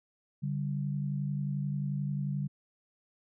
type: tone pair together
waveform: sine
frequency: 143.6 / 194.93 Hz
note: D3 / G3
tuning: -39 / -9 cents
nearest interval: perfect fourth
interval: 530 cents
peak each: -31 / -36 dBFS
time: 0.42-2.48 s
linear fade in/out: 20 ms
effects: none